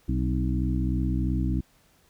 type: harmonic tone with a mistuned harmonic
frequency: 63 Hz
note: B1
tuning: 35 cents sharp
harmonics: 1 / 2 / 3 / 4 / 5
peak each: -26 / -29 / -31 / -32 / -33 dBFS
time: 0.08-1.61 s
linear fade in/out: 10 ms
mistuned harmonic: 4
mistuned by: +50 cents
effects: pink hiss -62 dBFS RMS until 2.09 s